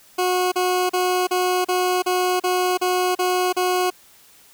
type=tone bursts; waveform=20% pulse; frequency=364.2 Hz; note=F#4; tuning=27 cents flat; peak=-13 dBFS; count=10; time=0.18-3.904 s; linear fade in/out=10 ms; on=340 ms; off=36 ms; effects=white hiss -51 dBFS RMS until 4.53 s